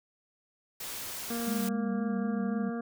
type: noise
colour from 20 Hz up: white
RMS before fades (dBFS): -39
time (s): 0.8-1.69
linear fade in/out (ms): 5
type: harmonic tone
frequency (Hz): 233.4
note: A#3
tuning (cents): +2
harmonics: 1 / 2 / 3 / 5 / 6 / 7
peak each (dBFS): -33 / -39 / -43 / -47 / -49 / -50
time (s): 1.3-2.81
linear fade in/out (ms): 5
type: tone with vibrato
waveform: sine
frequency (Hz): 203.6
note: G#3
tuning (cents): -34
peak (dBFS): -30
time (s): 1.47-2.7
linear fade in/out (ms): 10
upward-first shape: triangle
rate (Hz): 3.9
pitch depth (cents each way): 77
effects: none